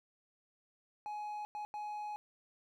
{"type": "tone bursts at uneven times", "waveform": "triangle", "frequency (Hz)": 839, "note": "G#5", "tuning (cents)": 17, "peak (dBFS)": -37, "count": 3, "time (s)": [[1.06, 1.45], [1.55, 1.65], [1.74, 2.16]], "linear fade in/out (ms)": 0, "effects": []}